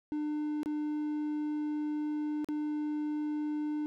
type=tone with dropouts; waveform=triangle; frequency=300.3 Hz; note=D4; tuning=39 cents sharp; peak=-29 dBFS; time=0.12-3.86 s; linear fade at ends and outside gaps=0 ms; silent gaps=0.632-0.659 / 2.445-2.487 s; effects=none